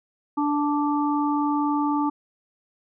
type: harmonic tone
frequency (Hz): 292.7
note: D4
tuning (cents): -6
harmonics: 1 / 3 / 4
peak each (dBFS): -22 / -26 / -29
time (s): 0.37-2.1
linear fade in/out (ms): 10
effects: none